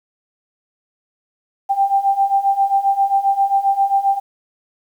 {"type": "beating tone pair", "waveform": "sine", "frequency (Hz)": [784, 791.5], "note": ["G5", "G5"], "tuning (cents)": [0, 17], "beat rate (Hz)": 7.5, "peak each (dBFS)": [-18, -15], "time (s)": [1.69, 4.2], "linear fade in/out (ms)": 20, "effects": ["8-bit"]}